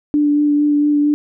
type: tone with vibrato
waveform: sine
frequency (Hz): 293.7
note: D4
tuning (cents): 0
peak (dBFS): -11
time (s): 0.14-1.14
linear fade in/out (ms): 0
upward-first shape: sine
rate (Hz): 4.4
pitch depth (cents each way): 13
effects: none